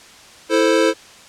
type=chord; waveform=square; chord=A minor; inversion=second; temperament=equal; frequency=329.6 / 440 / 523.3 Hz; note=E4 / A4 / C5; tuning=0 / 0 / 0 cents; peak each=-18 dBFS; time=0.49-0.94 s; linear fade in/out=50 ms; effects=white hiss -43 dBFS RMS until 1.28 s + low-pass 7000 Hz 12 dB/octave

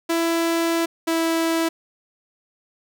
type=tone pair in turn; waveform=sawtooth; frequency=333 / 328.6 Hz; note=E4 / E4; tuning=+18 / -5 cents; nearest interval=unison; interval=23 cents; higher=first; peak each=-15 dBFS; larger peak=neither; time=0.09-0.86 / 1.07-1.69 s; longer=first; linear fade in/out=10 ms; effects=none

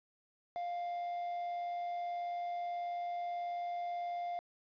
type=tone with amplitude modulation; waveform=triangle; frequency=700 Hz; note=F5; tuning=4 cents sharp; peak=-33 dBFS; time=0.56-4.39 s; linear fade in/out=0 ms; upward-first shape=sine; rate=98.4 Hz; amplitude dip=25%; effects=resampled to 11025 Hz + 11-bit

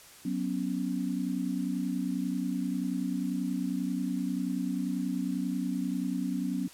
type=chord; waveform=sine; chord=F# suspended fourth; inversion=none; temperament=equal; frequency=185 / 246.9 / 277.2 Hz; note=F#3 / B3 / C#4; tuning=0 / 0 / 0 cents; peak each=-33 dBFS; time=0.25-6.68 s; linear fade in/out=5 ms; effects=white hiss -52 dBFS RMS until 6.73 s + low-pass 12000 Hz 12 dB/octave

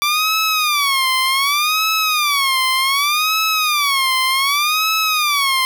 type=tone with vibrato; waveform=15% pulse; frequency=1161 Hz; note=D6; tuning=20 cents flat; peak=-8 dBFS; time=0.02-5.65 s; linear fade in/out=0 ms; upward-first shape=sine; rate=0.66 Hz; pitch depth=190 cents each way; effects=none

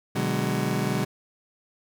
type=chord; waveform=30% pulse; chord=G# half-diminished seventh; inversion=first; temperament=just; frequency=124.59 / 149.51 / 186.89 / 207.7 Hz; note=B2 / D3 / F#3 / G#3; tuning=+16 / +31 / +18 / 0 cents; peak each=-27 dBFS; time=0.15-1.05 s; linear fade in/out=10 ms; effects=none

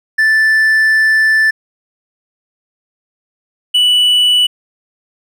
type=tone pair in turn; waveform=triangle; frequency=1760 / 2960 Hz; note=A6 / F#7; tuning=0 / 0 cents; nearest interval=major sixth; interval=900 cents; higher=second; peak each=-6 dBFS; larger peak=neither; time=0.18-1.51 / 3.74-4.47 s; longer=first; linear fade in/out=10 ms; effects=none

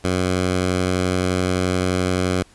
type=tone; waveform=10% pulse; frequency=91.6 Hz; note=F#2; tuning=17 cents flat; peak=-10 dBFS; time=0.04-2.43 s; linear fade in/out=5 ms; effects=pink hiss -52 dBFS RMS until 2.54 s + resampled to 24000 Hz

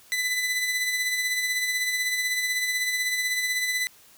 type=tone with tremolo; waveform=sawtooth; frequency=2000 Hz; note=B6; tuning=21 cents sharp; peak=-19 dBFS; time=0.12-3.87 s; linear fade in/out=0 ms; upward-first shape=sine; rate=16 Hz; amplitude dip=40%; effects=white hiss -54 dBFS RMS until 4.17 s

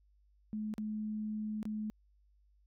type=tone with dropouts; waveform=sine; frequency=214.1 Hz; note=A3; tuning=47 cents flat; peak=-35 dBFS; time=0.53-1.9 s; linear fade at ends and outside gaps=0 ms; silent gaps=0.739-0.781 / 1.629-1.654 s; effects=added 50 Hz sine -65 dBFS peak until 2.66 s

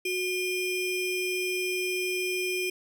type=ring-modulated tone; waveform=square; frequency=1396.9 Hz; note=F6; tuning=in tune; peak=-25 dBFS; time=0.05-2.7 s; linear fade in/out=5 ms; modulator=1030 Hz; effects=none

